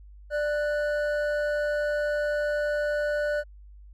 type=tone pair together; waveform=triangle; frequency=591.8 / 1480 Hz; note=D5 / F#6; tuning=+13 / 0 cents; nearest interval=octave + major third; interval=1587 cents; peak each=-23 / -30 dBFS; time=0.3-3.44 s; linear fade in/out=50 ms; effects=added 50 Hz sine -45 dBFS peak until 3.93 s